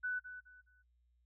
sine tone with echo, 1493 Hz, F#6, 15 cents sharp, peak -34 dBFS, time 0.03-0.2 s, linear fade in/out 20 ms, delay 210 ms, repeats 3, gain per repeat -11 dB, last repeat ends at 0.83 s, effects noise-tail reverb RT60 0.1 s tail -20 dB re dry + added 60 Hz sine -70 dBFS peak until 1.25 s

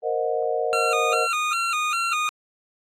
sine chord, C half-diminished seventh, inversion third, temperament equal with one note detuned, 466.2 / 523.3 / 622.3 / 727.7 Hz, Bb4 / C5 / Eb5 / Gb5, 0 / 0 / 0 / -29 cents, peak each -25 / -29 / -27 / -28 dBFS, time 0.02-1.28 s, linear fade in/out 50 ms
25% pulse tone with vibrato, 1296 Hz, E6, 30 cents flat, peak -18 dBFS, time 0.73-2.29 s, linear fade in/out 0 ms, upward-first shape square, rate 2.5 Hz, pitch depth 90 cents each way
effects low-pass 8000 Hz 12 dB/octave + AAC 48 kbps

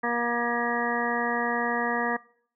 harmonic tone, 237.9 Hz, A#3, 35 cents sharp, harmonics 1 / 2 / 3 / 4 / 5 / 7 / 8, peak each -32 / -32 / -32 / -32 / -32 / -32 / -32 dBFS, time 0.03-2.17 s, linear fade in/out 10 ms, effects noise-tail reverb RT60 0.6 s tail -23 dB re dry

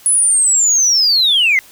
sine linear sweep, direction down, 10270 to 2001 Hz, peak -8 dBFS, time 0.06-1.59 s, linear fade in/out 0 ms, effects tanh soft clip ceiling -6 dBFS + white hiss -43 dBFS RMS until 1.71 s

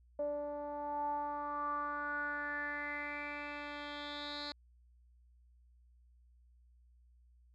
10% pulse tone with low-pass filter sweep, 291.8 Hz, D4, 11 cents flat, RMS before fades -40 dBFS, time 0.19-4.52 s, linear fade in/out 2 ms, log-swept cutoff 590 to 4200 Hz, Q 7.2, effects added 60 Hz sine -62 dBFS peak until 7.54 s

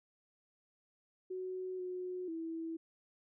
sine tone with pitch steps, 370.9 / 364.5 / 327 Hz, F#4 / F#4 / E4, +4 / -26 / -14 cents, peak -38 dBFS, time 1.3-2.77 s, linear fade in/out 10 ms, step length 490 ms, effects none

